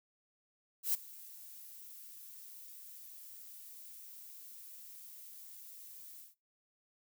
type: noise with ADSR envelope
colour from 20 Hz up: violet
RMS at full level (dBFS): -30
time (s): 0.83-6.35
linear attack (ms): 110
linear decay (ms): 14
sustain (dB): -22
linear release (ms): 150
effects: noise-tail reverb RT60 0.2 s tail -17 dB re dry